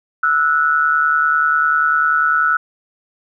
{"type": "tone pair together", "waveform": "sine", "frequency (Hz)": [1318.5, 1468.7], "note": ["E6", "F#6"], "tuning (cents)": [0, -13], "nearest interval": "major second", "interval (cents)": 187, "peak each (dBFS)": -15, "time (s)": [0.23, 2.57], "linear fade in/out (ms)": 5, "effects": []}